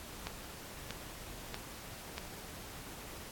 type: click train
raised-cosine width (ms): 0.2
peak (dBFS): -21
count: 4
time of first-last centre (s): 0.27-2.181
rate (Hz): 1.57
effects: pink hiss -48 dBFS RMS until 3.31 s + AAC 64 kbps